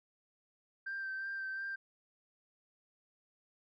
sine tone with vibrato, 1568 Hz, G6, in tune, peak -36 dBFS, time 0.86-1.76 s, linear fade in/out 10 ms, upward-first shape sine, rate 2.8 Hz, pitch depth 21 cents each way, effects tanh soft clip ceiling -34 dBFS

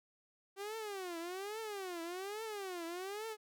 sawtooth tone with vibrato, 385.2 Hz, G4, 30 cents flat, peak -37 dBFS, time 0.56-3.37 s, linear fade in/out 50 ms, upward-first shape triangle, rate 1.2 Hz, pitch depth 280 cents each way, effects none

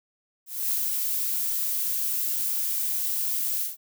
violet noise with ADSR envelope, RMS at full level -25 dBFS, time 0.46-3.77 s, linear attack 250 ms, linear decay 77 ms, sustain -2 dB, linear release 160 ms, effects none

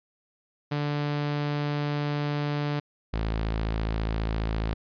sawtooth tone pair in turn, 146.4 / 54.71 Hz, D3 / A1, -5 / -9 cents, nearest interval octave + perfect fourth, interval 1704 cents, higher first, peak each -22 dBFS, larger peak neither, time 0.71-2.8 / 3.13-4.74 s, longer first, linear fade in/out 10 ms, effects resampled to 11025 Hz

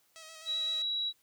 5% pulse tone with vibrato, 640 Hz, D#5, 49 cents sharp, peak -36 dBFS, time 0.16-0.82 s, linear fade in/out 0 ms, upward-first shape square, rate 7.8 Hz, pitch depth 24 cents each way
sine tone, 3889 Hz, B7, 27 cents flat, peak -30 dBFS, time 0.45-1.13 s, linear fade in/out 50 ms
effects white hiss -70 dBFS RMS until 1.22 s

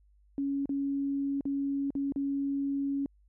sine tone with dropouts, 278.2 Hz, C#4, 6 cents sharp, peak -28 dBFS, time 0.38-3.06 s, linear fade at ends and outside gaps 1 ms, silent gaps 0.657-0.693 / 1.409-1.454 / 1.905-1.952 / 2.122-2.16 s, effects added 50 Hz sine -60 dBFS peak until 3.28 s

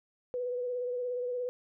sine tone with vibrato, 493.9 Hz, B4, in tune, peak -31 dBFS, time 0.34-1.49 s, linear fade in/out 0 ms, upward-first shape sine, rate 17 Hz, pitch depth 29 cents each way, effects none

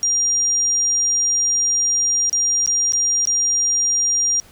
sine tone with dropouts, 5700 Hz, F8, 34 cents sharp, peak -15 dBFS, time 0.03-4.4 s, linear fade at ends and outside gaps 0 ms, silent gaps 2.296-2.329 / 2.661-2.675 / 2.922-2.934 / 3.253-3.273 s, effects pink hiss -48 dBFS RMS until 4.51 s

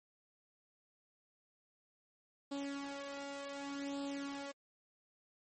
sawtooth tone with flanger, 280.2 Hz, C#4, 19 cents sharp, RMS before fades -43 dBFS, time 2.51-4.52 s, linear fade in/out 10 ms, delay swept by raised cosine 0.24 to 2.14 ms, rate 0.67 Hz, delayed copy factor +0.65, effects MP3 32 kbps

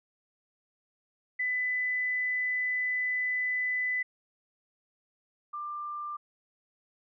sine tone pair in turn, 2000 / 1189.2 Hz, B6 / D6, +21 / +21 cents, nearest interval major sixth, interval 900 cents, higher first, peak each -27 / -34 dBFS, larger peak first, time 1.39-4.03 / 5.53-6.17 s, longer first, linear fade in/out 10 ms, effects none

